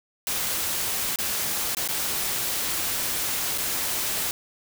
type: noise with dropouts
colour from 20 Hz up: white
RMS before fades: -27 dBFS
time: 0.27-4.31 s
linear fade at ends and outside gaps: 1 ms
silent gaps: 1.159-1.187 / 1.749-1.769 / 1.876-1.887 / 3.577-3.582 s
effects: none